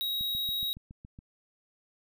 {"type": "tone", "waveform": "square", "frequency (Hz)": 3813, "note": "A#7", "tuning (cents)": 38, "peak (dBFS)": -30, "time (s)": [0.01, 0.73], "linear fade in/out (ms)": 0}
{"type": "click train", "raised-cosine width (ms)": 5, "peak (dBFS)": -34, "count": 8, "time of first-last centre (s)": [0.21, 1.189], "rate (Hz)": 7.15}
{"effects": []}